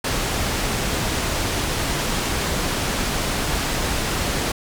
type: low-pass noise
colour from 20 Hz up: pink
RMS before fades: -23 dBFS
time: 0.04-4.52 s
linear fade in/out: 5 ms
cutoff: 9700 Hz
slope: 12 dB/octave
effects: none